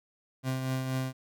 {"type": "tone with tremolo", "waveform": "30% pulse", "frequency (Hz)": 130.7, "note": "C3", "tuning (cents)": -1, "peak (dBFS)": -25, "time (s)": [0.43, 1.13], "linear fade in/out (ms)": 50, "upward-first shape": "triangle", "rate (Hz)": 4.2, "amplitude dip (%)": 45, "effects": []}